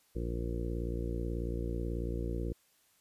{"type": "harmonic tone", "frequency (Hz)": 58.27, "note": "A#1", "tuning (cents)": 0, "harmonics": [1, 2, 3, 4, 5, 6, 7, 8, 9], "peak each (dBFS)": [-35, -41, -43, -47, -44, -42, -51, -44, -51], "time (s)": [0.15, 2.53], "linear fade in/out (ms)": 10, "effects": ["white hiss -69 dBFS RMS until 3 s", "resampled to 32000 Hz"]}